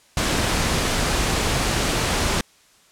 pink noise, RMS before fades -21 dBFS, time 0.17-2.41 s, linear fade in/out 2 ms, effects white hiss -55 dBFS RMS until 2.91 s + low-pass 9000 Hz 12 dB/octave

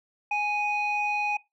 sine tone pair together, 830.6 / 2489 Hz, G#5 / D#7, 0 / 0 cents, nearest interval octave + perfect fifth, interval 1900 cents, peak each -26 dBFS, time 0.31-1.37 s, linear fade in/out 5 ms, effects noise-tail reverb RT60 0.2 s tail -20 dB re dry + tanh soft clip ceiling -19 dBFS

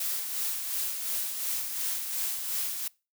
blue noise with tremolo, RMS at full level -30 dBFS, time 0-2.88 s, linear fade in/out 5 ms, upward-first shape sine, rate 2.8 Hz, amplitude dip 45%, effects noise-tail reverb RT60 0.3 s tail -24 dB re dry

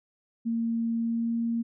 sine tone with pitch glide, 229.8 to 231.7 Hz, A#3 to A#3, -25 to -10 cents, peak -25 dBFS, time 0.45-1.63 s, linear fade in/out 20 ms, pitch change +15 cents, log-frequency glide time 0.95-1.37 s, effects none

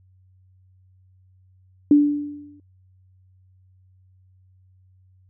sine tone with exponential decay, 291.9 Hz, D4, 10 cents flat, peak -8 dBFS, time 1.91-2.6 s, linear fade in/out 2 ms, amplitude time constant 150 ms, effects added 93 Hz sine -53 dBFS peak until 5.29 s

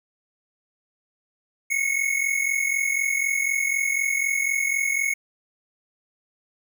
square tone pair together, 2173 / 2217 Hz, C#7 / C#7, -35 / 0 cents, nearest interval unison, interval 35 cents, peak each -25 dBFS, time 1.7-5.14 s, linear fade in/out 10 ms, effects none

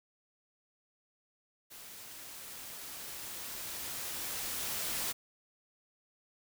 white noise with level ramp, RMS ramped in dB -50 to -35 dBFS, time 1.7-5.13 s, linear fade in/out 20 ms, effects none

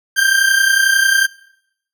40% pulse tone pair together, 1565.9 / 1597 Hz, G6 / G6, -2 / +32 cents, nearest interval unison, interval 34 cents, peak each -13 dBFS, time 0.16-1.27 s, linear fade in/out 20 ms, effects noise-tail reverb RT60 0.8 s tail -22 dB re dry

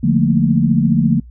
sine chord, Bb major seventh, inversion first, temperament just, 145.68 / 174.81 / 218.5 / 233.1 Hz, D3 / F3 / A3 / Bb3, -14 / +2 / -12 / 0 cents, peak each -16 dBFS, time 0.03-1.2 s, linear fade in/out 10 ms, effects noise-tail reverb RT60 0.1 s tail -22 dB re dry + added 60 Hz sine -35 dBFS peak until 1.3 s

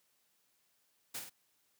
white noise with echo, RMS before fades -41 dBFS, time 1.14-1.2 s, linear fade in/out 10 ms, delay 49 ms, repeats 2, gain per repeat -5 dB, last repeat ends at 1.298 s, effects white hiss -75 dBFS RMS until 1.79 s + high-pass 80 Hz 12 dB/octave

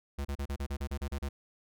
square tone bursts, 70.1 Hz, C#2, 20 cents sharp, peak -33 dBFS, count 11, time 0.18-1.29 s, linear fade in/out 10 ms, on 70 ms, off 34 ms, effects none

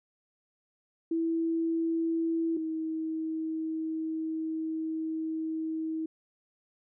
sine tone pair in turn, 329 / 319.1 Hz, E4 / D#4, -3 / +44 cents, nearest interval minor second, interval 53 cents, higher first, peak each -26 / -30 dBFS, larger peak first, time 1.11-2.57 / 2.57-6.06 s, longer second, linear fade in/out 5 ms, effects none

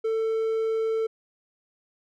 triangle tone, 445.5 Hz, A4, 22 cents sharp, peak -21 dBFS, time 0.04-1.07 s, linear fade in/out 10 ms, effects none

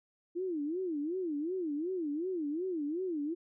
sine tone with vibrato, 329.6 Hz, E4, in tune, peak -32 dBFS, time 0.35-3.35 s, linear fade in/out 20 ms, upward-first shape sine, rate 2.7 Hz, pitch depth 240 cents each way, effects none

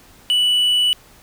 triangle tone, 2960 Hz, F#7, in tune, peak -12 dBFS, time 0.3-0.93 s, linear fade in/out 0 ms, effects pink hiss -48 dBFS RMS until 1.22 s

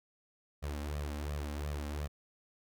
sawtooth tone with flanger, 73.42 Hz, D2, in tune, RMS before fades -38 dBFS, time 0.62-2.08 s, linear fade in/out 20 ms, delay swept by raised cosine 1.6 to 3.8 ms, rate 2.8 Hz, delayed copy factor +0.7, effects none

